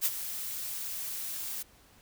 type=noise with ADSR envelope; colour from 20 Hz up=blue; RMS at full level=-26 dBFS; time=0.01-1.63 s; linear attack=43 ms; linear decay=44 ms; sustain=-11 dB; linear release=11 ms; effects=pink hiss -60 dBFS RMS until 2.01 s